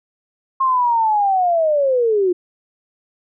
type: linear sweep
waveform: sine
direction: down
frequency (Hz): 1074 to 347.4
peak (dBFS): -13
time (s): 0.6-2.33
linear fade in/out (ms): 10
effects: none